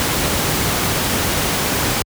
pink noise, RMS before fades -18 dBFS, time 0-2.02 s, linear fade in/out 0 ms, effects high-pass 60 Hz 12 dB/octave

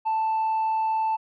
triangle tone with tanh clipping, 882 Hz, A5, 4 cents sharp, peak -22 dBFS, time 0.05-1.17 s, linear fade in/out 20 ms, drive 6 dB, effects none

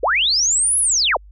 sine linear two-way sweep, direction up then down, 392 to 10850 to 392 Hz, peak -14 dBFS, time 0.03-1.17 s, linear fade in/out 5 ms, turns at 0.79 s, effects added 50 Hz sine -40 dBFS peak until 1.31 s

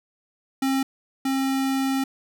square tone pair in turn, 268.2 / 268.2 Hz, C4 / C4, +43 / +43 cents, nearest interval unison, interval 0 cents, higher neither, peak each -21 / -22 dBFS, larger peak first, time 0.62-0.83 / 1.25-2.04 s, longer second, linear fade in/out 5 ms, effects none

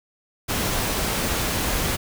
pink noise, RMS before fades -24 dBFS, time 0.48-1.97 s, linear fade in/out 20 ms, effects none

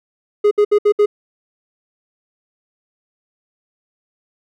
triangle tone bursts, 415.3 Hz, G#4, in tune, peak -7 dBFS, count 5, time 0.44-1.06 s, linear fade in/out 10 ms, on 72 ms, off 65 ms, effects none

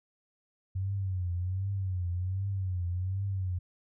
sine tone with vibrato, 93.1 Hz, F#2, 11 cents sharp, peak -29 dBFS, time 0.75-3.59 s, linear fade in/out 10 ms, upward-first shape triangle, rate 1.3 Hz, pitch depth 120 cents each way, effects none

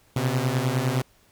sawtooth beating tone pair, 123.6 / 133.4 Hz, B2 / C3, +2 / +34 cents, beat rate 9.8 Hz, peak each -21 dBFS, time 0.16-1.02 s, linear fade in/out 5 ms, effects pink hiss -60 dBFS RMS until 1.31 s

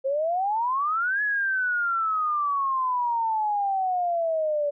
sine exponential two-way sweep, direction up then down, 523.3 to 1706 to 573 Hz, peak -22 dBFS, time 0.04-4.71 s, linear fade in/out 20 ms, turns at 1.22 s, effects none

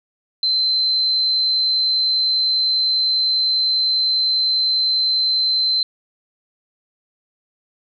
sine tone, 4085 Hz, C8, 42 cents flat, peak -15 dBFS, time 0.43-5.83 s, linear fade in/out 2 ms, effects none

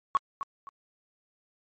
sine tone with echo, 1108.7 Hz, C#6, in tune, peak -18 dBFS, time 0.15-0.17 s, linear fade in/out 0 ms, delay 260 ms, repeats 2, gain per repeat -11 dB, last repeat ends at 0.69 s, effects tanh soft clip ceiling -15 dBFS + MP3 32 kbps

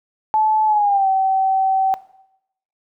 sine tone with pitch glide, 866 to 767.1 Hz, A5 to G5, -28 to -38 cents, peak -13 dBFS, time 0.34-1.94 s, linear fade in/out 0 ms, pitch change -210 cents, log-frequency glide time 0.66-1.08 s, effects noise-tail reverb RT60 0.8 s tail -18 dB re dry

